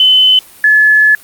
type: tone pair in turn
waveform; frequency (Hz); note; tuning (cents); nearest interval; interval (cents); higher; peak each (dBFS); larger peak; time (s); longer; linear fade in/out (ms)
sine; 3034 / 1717.1; F#7 / A6; +43 / -43; minor seventh; 986; first; -4; neither; 0-0.39 / 0.64-1.15; second; 2
effects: white hiss -38 dBFS RMS until 1.23 s + Opus 32 kbps